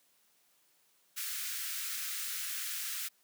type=high-pass noise; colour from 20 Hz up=white; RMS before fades=-38 dBFS; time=1.16-3.09 s; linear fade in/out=20 ms; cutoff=1300 Hz; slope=48 dB/octave; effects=white hiss -70 dBFS RMS until 3.23 s + high-pass 150 Hz 12 dB/octave